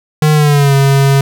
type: tone with pitch glide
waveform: square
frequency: 152.8 to 137.71 Hz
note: D#3 to C#3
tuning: -31 to -11 cents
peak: -7 dBFS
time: 0.22-1.21 s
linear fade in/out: 2 ms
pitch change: -180 cents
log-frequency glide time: 0.33-0.74 s
effects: none